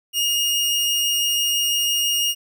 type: tone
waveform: sawtooth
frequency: 2851 Hz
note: F7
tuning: 35 cents sharp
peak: -15 dBFS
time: 0.13-2.35 s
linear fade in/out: 50 ms
effects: none